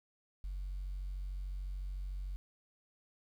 sine tone, 46.84 Hz, F#1, 22 cents sharp, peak -36 dBFS, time 0.44-2.36 s, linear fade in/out 0 ms, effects tanh soft clip ceiling -35 dBFS + 11-bit

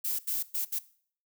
violet noise bursts at uneven times, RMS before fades -31 dBFS, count 4, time 0.04-0.19 / 0.27-0.43 / 0.54-0.65 / 0.72-0.79 s, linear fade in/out 10 ms, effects noise-tail reverb RT60 0.5 s tail -18 dB re dry

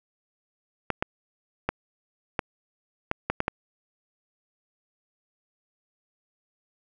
clicks, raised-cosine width 0.5 ms, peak -9 dBFS, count 8, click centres 0.903 / 1.025 / 1.69 / 2.392 / 3.114 / 3.3 / 3.404 / 3.481 s, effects none

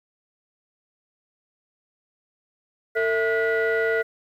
sine tone cluster, 450.6 / 658 / 1443 / 1967 Hz, A4 / E5 / F#6 / B6, +41 / -3 / -44 / -7 cents, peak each -21 / -27 / -25 / -27 dBFS, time 2.95-4.03 s, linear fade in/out 20 ms, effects tanh soft clip ceiling -14 dBFS + 9-bit

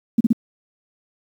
sine tone bursts, 228.1 Hz, A#3, 37 cents flat, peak -10 dBFS, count 3, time 0.18-0.327 s, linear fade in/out 5 ms, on 25 ms, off 36 ms, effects high-pass 150 Hz 12 dB/octave + 8-bit

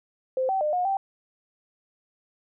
sine tone with pitch steps, 519 / 768 / 604 / 720 / 780 Hz, C5 / G5 / D5 / F#5 / G5, -14 / -36 / +48 / -47 / -9 cents, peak -22 dBFS, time 0.37-0.97 s, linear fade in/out 2 ms, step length 120 ms, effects none

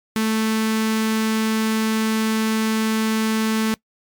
sawtooth tone with notch filter, 220 Hz, A3, in tune, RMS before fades -20 dBFS, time 0.16-3.74 s, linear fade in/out 0 ms, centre 620 Hz, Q 1.2, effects noise-tail reverb RT60 0.1 s tail -23 dB re dry + MP3 96 kbps

